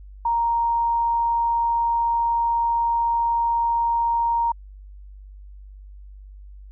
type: tone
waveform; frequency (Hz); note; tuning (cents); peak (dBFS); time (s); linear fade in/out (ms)
sine; 933; A#5; +1; -18; 0.25-4.52; 5
effects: added 49 Hz sine -39 dBFS peak until 6.71 s